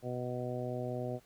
harmonic tone, 124.2 Hz, B2, 10 cents sharp, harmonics 1 / 2 / 3 / 4 / 5 / 6, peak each -39 / -42 / -42 / -42 / -41 / -47 dBFS, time 0.02-1.2 s, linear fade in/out 50 ms, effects pink hiss -65 dBFS RMS until 1.25 s

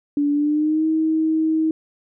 sine tone with pitch glide, 289.2 to 317.2 Hz, D4 to D#4, -27 to +33 cents, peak -16 dBFS, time 0.17-1.71 s, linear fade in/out 2 ms, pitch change +160 cents, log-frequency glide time 0.32-0.86 s, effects none

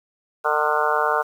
harmonic tone with a mistuned harmonic, 151.1 Hz, D3, 50 cents sharp, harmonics 3 / 4 / 5 / 6 / 7 / 8 / 9 / 10, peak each -26 / -26 / -26 / -26 / -26 / -26 / -26 / -26 dBFS, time 0.44-1.23 s, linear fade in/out 20 ms, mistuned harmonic 10, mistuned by -61 cents, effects 8-bit

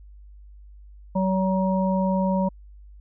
harmonic tone, 189 Hz, F#3, 37 cents sharp, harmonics 1 / 3 / 5, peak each -21 / -26 / -28 dBFS, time 1.15-2.49 s, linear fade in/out 10 ms, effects added 50 Hz sine -43 dBFS peak until 3 s

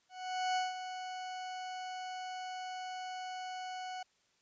40% pulse tone with ADSR envelope, 740 Hz, F#5, in tune, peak -29 dBFS, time 0.09-4.03 s, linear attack 470 ms, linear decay 170 ms, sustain -10 dB, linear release 6 ms, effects white hiss -73 dBFS RMS until 4.41 s + resampled to 16000 Hz

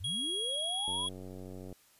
sine linear sweep, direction up, 72.3 to 1029 Hz, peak -40 dBFS, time 0-1.07 s, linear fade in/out 10 ms
square tone with pitch glide, 3300 to 3323 Hz, G#7 to G#7, -12 to 0 cents, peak -33 dBFS, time 0.04-1.09 s, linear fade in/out 5 ms, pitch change +12 cents, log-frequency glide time 0.47-0.87 s
click train, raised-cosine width 2 ms, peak -33 dBFS, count 80, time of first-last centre 0.88-1.727 s, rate 93.3 Hz
effects white hiss -64 dBFS RMS until 1.99 s + resampled to 32000 Hz

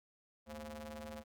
sawtooth ring-modulated tone, 153.9 Hz, D#3, 19 cents flat, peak -38 dBFS, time 0.46-1.24 s, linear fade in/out 50 ms, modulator 375 Hz, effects Opus 48 kbps

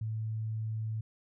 sine tone, 110 Hz, A2, in tune, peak -32 dBFS, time 0.01-1.01 s, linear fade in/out 5 ms, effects none

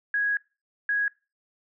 sine tone bursts at uneven times, 1658 Hz, G#6, 3 cents flat, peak -22 dBFS, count 2, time 0.14-0.37 / 0.89-1.08 s, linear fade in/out 2 ms, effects noise-tail reverb RT60 0.3 s tail -23 dB re dry

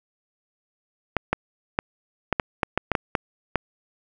clicks, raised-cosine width 0.5 ms, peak -5 dBFS, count 11, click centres 1.167 / 1.33 / 1.789 / 2.327 / 2.398 / 2.632 / 2.776 / 2.917 / 2.952 / 3.152 / 3.557 s, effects none

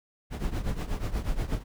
brown noise with tremolo, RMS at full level -26 dBFS, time 0.3-1.64 s, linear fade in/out 50 ms, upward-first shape triangle, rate 8.3 Hz, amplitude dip 85%, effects none

